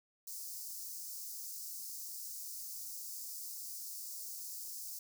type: high-pass noise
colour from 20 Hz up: white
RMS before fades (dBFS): -45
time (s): 0.27-4.99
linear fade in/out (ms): 5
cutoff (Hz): 4800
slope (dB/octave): 48
effects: none